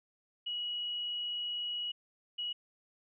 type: tone bursts at uneven times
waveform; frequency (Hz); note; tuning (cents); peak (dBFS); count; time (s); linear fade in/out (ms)
sine; 2914; F#7; -27; -34; 2; 0.46-1.92 / 2.38-2.53; 10
effects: none